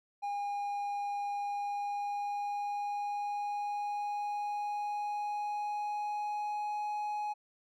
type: tone with pitch glide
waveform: triangle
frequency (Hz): 813 to 836.8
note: G#5 to G#5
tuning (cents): -37 to +13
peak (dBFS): -31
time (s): 0.22-7.34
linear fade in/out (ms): 20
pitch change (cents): +50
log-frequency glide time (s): 1.31-6.87
effects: none